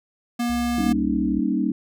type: tone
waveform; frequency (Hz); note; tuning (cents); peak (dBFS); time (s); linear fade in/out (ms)
square; 239; A#3; +43; -22; 0.39-0.93; 10
type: tone with pitch glide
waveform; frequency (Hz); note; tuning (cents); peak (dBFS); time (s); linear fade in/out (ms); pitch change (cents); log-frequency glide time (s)
sine; 66.4 to 63.51; C2 to B1; +26 to +49; -32; 0.49-1.4; 10; -77; 1.09-1.16
type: chord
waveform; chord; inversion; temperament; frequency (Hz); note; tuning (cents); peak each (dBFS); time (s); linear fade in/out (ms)
sine; Eb dominant seventh; first; equal; 196 / 233.1 / 277.2 / 311.1; G3 / Bb3 / Db4 / Eb4; 0 / 0 / 0 / 0; -25; 0.78-1.72; 5
effects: none